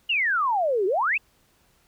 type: exponential two-way sweep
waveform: sine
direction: down then up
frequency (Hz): 2960 to 359.9 to 2771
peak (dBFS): -20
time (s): 0.09-1.18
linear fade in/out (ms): 10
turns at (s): 0.86
effects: pink hiss -63 dBFS RMS until 1.87 s